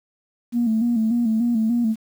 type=tone with vibrato; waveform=sine; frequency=229.5 Hz; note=A#3; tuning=27 cents flat; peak=-16 dBFS; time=0.52-1.96 s; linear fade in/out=50 ms; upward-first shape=square; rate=3.4 Hz; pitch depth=65 cents each way; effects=tanh soft clip ceiling -12 dBFS + 8-bit